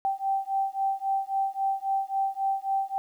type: beating tone pair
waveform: sine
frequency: 778 / 781.7 Hz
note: G5 / G5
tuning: -13 / -5 cents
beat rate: 3.7 Hz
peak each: -28 dBFS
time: 0.05-2.98 s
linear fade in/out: 0 ms
effects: 10-bit